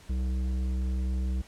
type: tone with tanh clipping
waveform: sine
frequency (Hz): 63.8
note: C2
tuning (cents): -43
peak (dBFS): -28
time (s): 0.09-1.42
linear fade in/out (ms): 10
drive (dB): 11
effects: pink hiss -54 dBFS RMS until 1.47 s + low-pass 10000 Hz 12 dB/octave